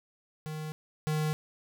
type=tone pair in turn; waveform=square; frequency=154.8 / 153.96 Hz; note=D#3 / D#3; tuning=-9 / -18 cents; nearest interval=unison; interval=9 cents; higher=first; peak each=-36 / -28 dBFS; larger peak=second; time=0.46-0.72 / 1.07-1.33 s; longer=neither; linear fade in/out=0 ms; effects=none